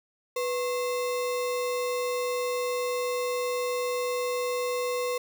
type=tone with sample-and-hold; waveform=sine; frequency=493.9 Hz; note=B4; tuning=in tune; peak=-26 dBFS; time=0.36-5.18 s; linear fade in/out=5 ms; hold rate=1575 Hz; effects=none